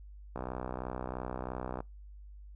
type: click train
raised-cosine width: 1 ms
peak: -23 dBFS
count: 92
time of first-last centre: 0.36-1.804 s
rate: 63 Hz
effects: noise-tail reverb RT60 0.2 s tail -25 dB re dry + added 50 Hz sine -47 dBFS peak until 2.55 s